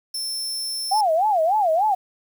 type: tone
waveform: sawtooth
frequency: 5340 Hz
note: E8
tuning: 22 cents sharp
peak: -23 dBFS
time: 0.14-1.01 s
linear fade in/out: 5 ms
type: tone with vibrato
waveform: sine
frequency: 740 Hz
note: F#5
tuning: in tune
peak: -16 dBFS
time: 0.91-1.95 s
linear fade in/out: 10 ms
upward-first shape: sine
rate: 3.4 Hz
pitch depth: 280 cents each way
effects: 8-bit